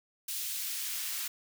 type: noise with high-pass filter sweep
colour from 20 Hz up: white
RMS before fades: -36 dBFS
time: 0.28-1.28 s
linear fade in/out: 5 ms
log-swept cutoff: 3200 to 1500 Hz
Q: 0.75
effects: none